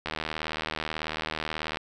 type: click train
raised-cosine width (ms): 0.3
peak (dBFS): -14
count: 135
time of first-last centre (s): 0.06-1.771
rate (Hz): 78.3
effects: none